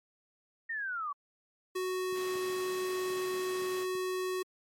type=linear sweep; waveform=sine; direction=down; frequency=1864.7 to 1108.7 Hz; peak=-33 dBFS; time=0.69-1.13 s; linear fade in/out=10 ms
type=tone; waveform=square; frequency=370 Hz; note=F#4; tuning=in tune; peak=-32 dBFS; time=1.75-4.43 s; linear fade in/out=10 ms
type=clicks; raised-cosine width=5 ms; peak=-34 dBFS; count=7; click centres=2.126 / 2.356 / 2.499 / 3.103 / 3.338 / 3.62 / 3.952 s
type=noise; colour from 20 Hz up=pink; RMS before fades=-46 dBFS; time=2.13-3.87 s; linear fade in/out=50 ms
effects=high-pass 200 Hz 12 dB/octave + MP3 64 kbps